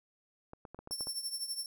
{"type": "clicks", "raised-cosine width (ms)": 1, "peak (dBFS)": -32, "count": 8, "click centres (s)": [0.534, 0.652, 0.746, 0.79, 0.874, 0.91, 1.008, 1.071]}
{"type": "tone with tremolo", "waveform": "25% pulse", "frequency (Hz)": 5420, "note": "E8", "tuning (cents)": 47, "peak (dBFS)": -28, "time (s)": [0.91, 1.66], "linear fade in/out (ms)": 2, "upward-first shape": "triangle", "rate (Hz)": 12, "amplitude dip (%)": 80}
{"effects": []}